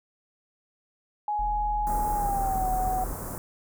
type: tone with pitch glide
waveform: sine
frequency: 837 to 745.7 Hz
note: G#5 to F#5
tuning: +13 to +13 cents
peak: -25 dBFS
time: 1.28-3.04 s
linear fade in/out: 2 ms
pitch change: -200 cents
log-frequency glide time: 2.12-2.67 s
type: tone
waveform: triangle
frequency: 40.49 Hz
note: E1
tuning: 30 cents flat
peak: -28 dBFS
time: 1.39-3.13 s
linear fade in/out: 0 ms
type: band-stop noise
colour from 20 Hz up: pink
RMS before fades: -35 dBFS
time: 1.87-3.38 s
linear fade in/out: 0 ms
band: 1300 to 7900 Hz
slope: 24 dB/octave
effects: none